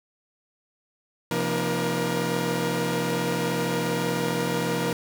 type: tone cluster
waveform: sawtooth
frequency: 130.3 / 172 / 234.5 / 302.8 / 475.3 Hz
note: C3 / F3 / A#3 / D#4 / A#4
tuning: -7 / -26 / +11 / -47 / +34 cents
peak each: -29 / -25 / -29 / -29 / -24 dBFS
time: 1.31-4.93 s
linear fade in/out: 2 ms
effects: none